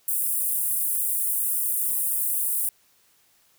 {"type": "high-pass noise", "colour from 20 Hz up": "pink", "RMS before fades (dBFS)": -25, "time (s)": [0.08, 2.69], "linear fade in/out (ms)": 2, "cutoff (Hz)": 9200, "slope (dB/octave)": 48, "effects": ["white hiss -62 dBFS RMS until 3.58 s"]}